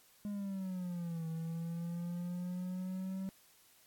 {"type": "exponential two-way sweep", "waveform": "triangle", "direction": "down then up", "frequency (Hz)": [207.7, 161.7, 192.1], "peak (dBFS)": -35, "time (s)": [0.25, 3.29], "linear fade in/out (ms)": 0, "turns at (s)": 1.27, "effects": ["white hiss -65 dBFS RMS until 3.86 s", "AAC 64 kbps"]}